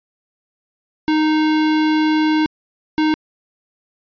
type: tone bursts at uneven times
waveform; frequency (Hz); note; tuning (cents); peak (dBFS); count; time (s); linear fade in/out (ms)
square; 309.8; D#4; -7; -14; 2; 1.08-2.46 / 2.98-3.14; 0
effects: resampled to 11025 Hz